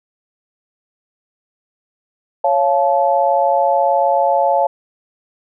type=chord; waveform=sine; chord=Db augmented; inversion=none; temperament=just; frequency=554.4 / 693 / 866.2 Hz; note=Db5 / F5 / A5; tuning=0 / -14 / -27 cents; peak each=-16 dBFS; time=2.44-4.67 s; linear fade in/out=5 ms; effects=none